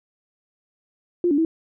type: tone with pitch steps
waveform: sine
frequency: 350.4 / 286.7 / 324.8 Hz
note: F4 / D4 / E4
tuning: +6 / -42 / -26 cents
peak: -16 dBFS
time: 1.24-1.45 s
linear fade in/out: 2 ms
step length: 70 ms
effects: none